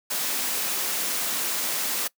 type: high-pass noise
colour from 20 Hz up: white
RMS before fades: -27 dBFS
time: 0.1-2.08 s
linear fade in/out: 10 ms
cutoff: 190 Hz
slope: 24 dB/octave
effects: noise-tail reverb RT60 0.1 s tail -22 dB re dry